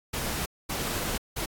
pink noise bursts at uneven times, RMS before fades -31 dBFS, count 3, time 0.13-0.46 / 0.69-1.18 / 1.36-1.46 s, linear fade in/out 10 ms, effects AAC 64 kbps

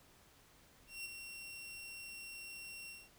sawtooth tone with ADSR envelope, 2734 Hz, F7, 37 cents flat, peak -38 dBFS, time 0.87-3.1 s, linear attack 180 ms, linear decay 16 ms, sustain -6 dB, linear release 210 ms, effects pink hiss -65 dBFS RMS until 3.18 s

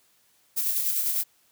violet noise with tremolo, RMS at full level -25 dBFS, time 0.56-1.24 s, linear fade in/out 20 ms, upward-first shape square, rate 10 Hz, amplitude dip 30%, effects white hiss -64 dBFS RMS until 1.51 s + high-pass 60 Hz 12 dB/octave

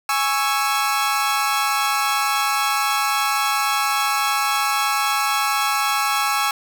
sawtooth chord, C# minor, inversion second, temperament equal with one note detuned, 830.6 / 1108.7 / 1324.6 Hz, G#5 / C#6 / E6, 0 / 0 / +8 cents, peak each -19 dBFS, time 0.09-6.51 s, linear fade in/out 2 ms, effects none

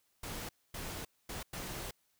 pink noise bursts at uneven times, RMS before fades -42 dBFS, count 4, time 0.23-0.49 / 0.74-1.05 / 1.29-1.43 / 1.53-1.91 s, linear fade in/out 5 ms, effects white hiss -75 dBFS RMS until 2.19 s

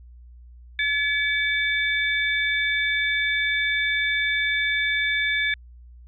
sine tone cluster, 1714 / 2278 / 3552 Hz, A6 / C#7 / A7, -46 / +47 / +16 cents, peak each -24 / -24 / -28 dBFS, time 0.79-5.54 s, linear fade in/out 2 ms, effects added 60 Hz sine -43 dBFS peak until 6.07 s

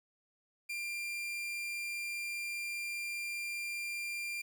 40% pulse tone, 2385 Hz, D7, 26 cents sharp, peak -36 dBFS, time 0.69-4.42 s, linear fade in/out 10 ms, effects 11-bit

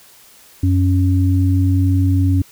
sine tone pair together, 92.4 / 276.7 Hz, F#2 / C#4, -2 / -3 cents, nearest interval octave + perfect fifth, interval 1899 cents, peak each -12 / -18 dBFS, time 0.63-2.42 s, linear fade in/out 5 ms, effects white hiss -46 dBFS RMS until 2.51 s

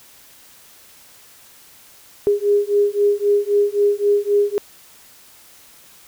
sine beating tone pair, 407.1 / 410.9 Hz, G#4 / G#4, -35 / -18 cents, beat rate 3.8 Hz, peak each -17 dBFS, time 2.27-4.58 s, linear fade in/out 0 ms, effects white hiss -47 dBFS RMS until 6.07 s

